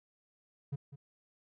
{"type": "tone with echo", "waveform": "triangle", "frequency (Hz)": 140.1, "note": "C#3", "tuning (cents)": 19, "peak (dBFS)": -31, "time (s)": [0.72, 0.76], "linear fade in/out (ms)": 10, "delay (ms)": 200, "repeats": 1, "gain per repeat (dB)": -13, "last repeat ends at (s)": 0.96, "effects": []}